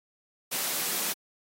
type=high-pass noise; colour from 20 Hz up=white; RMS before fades=-30 dBFS; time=0.51-1.14 s; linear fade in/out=20 ms; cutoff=140 Hz; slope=96 dB/octave; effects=AAC 48 kbps